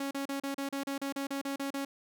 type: tone bursts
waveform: sawtooth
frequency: 276.4 Hz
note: C#4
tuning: 5 cents flat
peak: -29 dBFS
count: 13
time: 0-1.85 s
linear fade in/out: 5 ms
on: 110 ms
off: 35 ms
effects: none